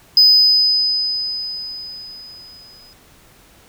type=tone with exponential decay; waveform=sine; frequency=5010 Hz; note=D#8; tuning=11 cents sharp; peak=-4 dBFS; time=0.17-2.93 s; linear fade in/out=2 ms; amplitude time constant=600 ms; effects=tanh soft clip ceiling -4 dBFS + pink hiss -49 dBFS RMS until 3.68 s